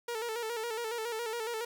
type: tone with vibrato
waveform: sawtooth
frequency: 457.1 Hz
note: A#4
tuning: 34 cents flat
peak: -30 dBFS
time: 0.08-1.65 s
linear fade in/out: 5 ms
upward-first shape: square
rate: 7.2 Hz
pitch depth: 65 cents each way
effects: none